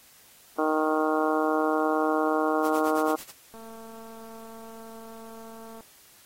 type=harmonic tone; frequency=155.56 Hz; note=D#3; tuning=in tune; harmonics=2 / 3 / 4 / 5 / 6 / 7 / 8 / 9; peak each=-27 / -28 / -30 / -30 / -36 / -31 / -35 / -35 dBFS; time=0.58-3.16 s; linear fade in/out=10 ms
type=noise with tremolo; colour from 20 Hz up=white; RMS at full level=-40 dBFS; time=2.63-3.32 s; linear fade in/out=20 ms; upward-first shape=sine; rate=9.1 Hz; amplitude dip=95%
type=click train; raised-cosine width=1 ms; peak=-33 dBFS; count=511; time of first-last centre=3.54-5.807 s; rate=225 Hz
effects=white hiss -55 dBFS RMS until 6.25 s + AAC 48 kbps